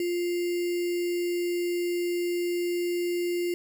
sine tone with sample-and-hold, 350.1 Hz, F4, 4 cents sharp, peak -25 dBFS, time 0-3.54 s, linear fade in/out 2 ms, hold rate 2450 Hz, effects none

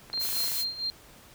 click train, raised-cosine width 0.5 ms, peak -28 dBFS, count 12, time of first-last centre 0.1-0.518 s, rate 26.3 Hz
sine tone with tremolo, 4186 Hz, C8, in tune, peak -27 dBFS, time 0.13-0.9 s, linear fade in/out 0 ms, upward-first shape sine, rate 4.4 Hz, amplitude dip 75%
blue noise, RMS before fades -31 dBFS, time 0.19-0.65 s, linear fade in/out 50 ms
effects pink hiss -53 dBFS RMS until 1.34 s

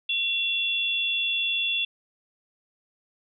sine tone pair together, 2731 / 3432 Hz, F7 / A7, -39 / -44 cents, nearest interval major third, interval 395 cents, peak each -26 dBFS, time 0.09-1.85 s, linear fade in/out 5 ms, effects none

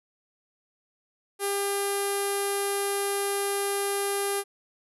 sawtooth tone with low-pass filter, 400 Hz, G4, 35 cents sharp, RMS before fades -28 dBFS, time 1.39-4.44 s, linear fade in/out 50 ms, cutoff 11000 Hz, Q 9, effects none

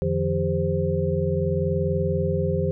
sine tone cluster, 88.3 / 152 / 172.6 / 398.3 / 520 Hz, F2 / D#3 / F3 / G4 / C5, +20 / -40 / -20 / +28 / -11 cents, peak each -27 dBFS, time 0.02-2.71 s, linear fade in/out 0 ms, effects none

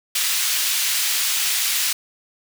pink high-pass noise, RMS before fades -21 dBFS, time 0.15-1.93 s, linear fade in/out 5 ms, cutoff 2700 Hz, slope 12 dB/octave, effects none

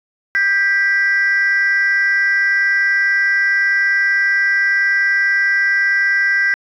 sine tone pair together, 1585 / 1964.1 Hz, G6 / B6, +19 / -10 cents, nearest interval major third, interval 371 cents, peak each -13 / -14 dBFS, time 0.35-6.54 s, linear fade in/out 0 ms, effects tanh soft clip ceiling -8 dBFS

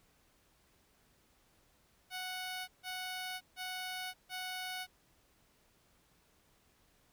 10% pulse tone bursts, 739 Hz, F#5, 2 cents flat, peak -31 dBFS, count 4, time 2.1-4.87 s, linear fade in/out 50 ms, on 580 ms, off 150 ms, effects pink hiss -70 dBFS RMS until 7.12 s

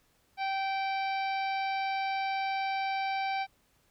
harmonic tone, 777 Hz, G5, 16 cents flat, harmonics 1 / 2 / 3 / 4 / 5 / 6 / 7, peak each -30 / -42 / -37 / -48 / -47 / -47 / -54 dBFS, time 0.37-3.47 s, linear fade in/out 50 ms, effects pink hiss -69 dBFS RMS until 3.9 s

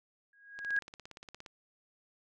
sine tone with exponential growth, 1643 Hz, G#6, 19 cents flat, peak -25 dBFS, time 0.33-0.79 s, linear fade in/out 2 ms, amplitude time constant 99 ms
click train, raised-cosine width 0.2 ms, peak -30 dBFS, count 16, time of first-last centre 0.59-1.462 s, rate 17.2 Hz
effects none

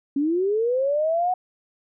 sine linear sweep, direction up, 271.2 to 743 Hz, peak -19 dBFS, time 0.16-1.34 s, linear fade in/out 5 ms, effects none

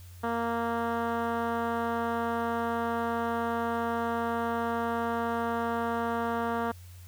10% pulse tone with low-pass filter, 232.4 Hz, A#3, 5 cents flat, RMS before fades -30 dBFS, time 0.23-6.72 s, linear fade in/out 10 ms, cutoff 1500 Hz, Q 0.91, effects added 89 Hz sine -45 dBFS peak until 7.07 s + white hiss -57 dBFS RMS until 7.07 s

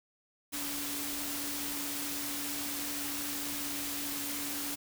sine tone in noise, 286.9 Hz, D4, 40 cents flat, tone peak -42 dBFS, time 0.52-4.76 s, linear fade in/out 20 ms, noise white, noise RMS -37 dBFS, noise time 0.52-4.76 s, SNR -8 dB, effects none

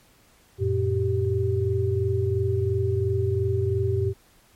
sine tone cluster, 92 / 114.9 / 388.5 Hz, F#2 / A#2 / G4, -9 / -25 / -16 cents, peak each -25 dBFS, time 0.58-4.14 s, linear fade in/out 50 ms, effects pink hiss -58 dBFS RMS until 4.55 s + MP3 64 kbps

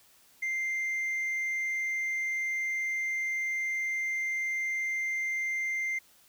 sine tone, 2093 Hz, C7, in tune, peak -26 dBFS, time 0.42-5.99 s, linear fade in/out 10 ms, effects tanh soft clip ceiling -28 dBFS + white hiss -61 dBFS RMS until 6.28 s

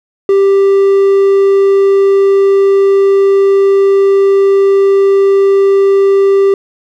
triangle tone, 393.3 Hz, G4, 6 cents sharp, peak -3 dBFS, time 0.29-6.54 s, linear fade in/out 2 ms, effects none

